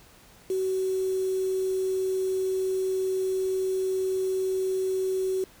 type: tone with quantisation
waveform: sine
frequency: 377 Hz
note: F#4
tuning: 32 cents sharp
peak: -24 dBFS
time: 0.5-5.44 s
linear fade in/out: 2 ms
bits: 7
effects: pink hiss -54 dBFS RMS until 5.6 s